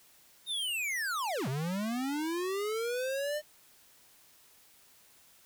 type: linear two-way sweep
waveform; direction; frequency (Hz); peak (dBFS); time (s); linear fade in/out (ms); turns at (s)
square; down then up; 3733 to 124.8 to 610; -32; 0.46-3.42; 50; 1.48
effects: white hiss -61 dBFS RMS until 5.45 s